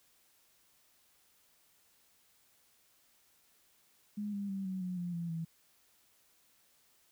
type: tone with pitch steps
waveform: sine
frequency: 207.7 / 200.9 / 194.24 / 187.84 / 181.65 / 175.67 / 169.88 / 164.28 Hz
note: G#3 / G3 / G3 / F#3 / F#3 / F3 / F3 / E3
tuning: 0 / +43 / -16 / +26 / -32 / +10 / -48 / -6 cents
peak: -35 dBFS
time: 4.17-5.45 s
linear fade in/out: 10 ms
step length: 160 ms
effects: white hiss -69 dBFS RMS until 7.11 s